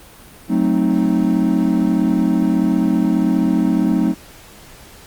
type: chord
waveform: triangle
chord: F# diminished seventh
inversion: none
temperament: equal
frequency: 185 / 220 / 261.6 / 311.1 Hz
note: F#3 / A3 / C4 / Eb4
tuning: 0 / 0 / 0 / 0 cents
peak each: -17 dBFS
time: 0.48-4.15 s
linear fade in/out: 50 ms
effects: pink hiss -42 dBFS RMS until 5.06 s + Opus 32 kbps